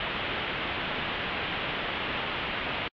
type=low-pass noise; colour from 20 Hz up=white; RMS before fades=-32 dBFS; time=0-2.88 s; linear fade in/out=2 ms; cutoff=3300 Hz; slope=48 dB/octave; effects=AAC 64 kbps